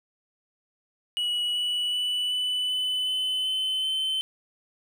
triangle tone with pitch steps, 2927 / 2947 / 2968 / 2989 / 3009 / 3030 / 3051 / 3073 Hz, F#7 / F#7 / F#7 / F#7 / F#7 / F#7 / G7 / G7, -19 / -8 / +5 / +17 / +28 / +40 / -48 / -35 cents, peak -23 dBFS, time 1.17-4.21 s, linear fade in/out 0 ms, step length 380 ms, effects none

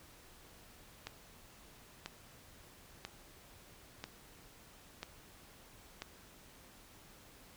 click train, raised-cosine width 0.2 ms, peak -24 dBFS, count 6, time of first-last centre 1.07-6.02 s, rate 1.01 Hz, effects pink hiss -59 dBFS RMS until 7.56 s

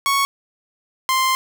sawtooth tone pair in turn, 1108.7 / 1047 Hz, C#6 / C6, 0 / +1 cents, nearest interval minor second, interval 99 cents, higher first, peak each -12 dBFS, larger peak neither, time 0.06-0.25 / 1.09-1.35 s, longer second, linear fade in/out 0 ms, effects none

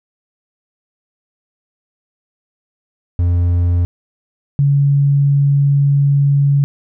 triangle / sine tone pair in turn, 87.31 / 141.09 Hz, F2 / C#3, 0 / +31 cents, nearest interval minor sixth, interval 831 cents, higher second, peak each -9 dBFS, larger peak neither, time 3.19-3.85 / 4.59-6.64 s, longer second, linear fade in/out 0 ms, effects none

